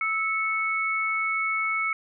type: tone pair together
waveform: sine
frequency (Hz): 1306.2 / 2208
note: E6 / C#7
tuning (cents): -16 / -7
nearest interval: major sixth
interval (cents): 909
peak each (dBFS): -28 / -25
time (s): 0.01-1.93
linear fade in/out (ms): 2
effects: none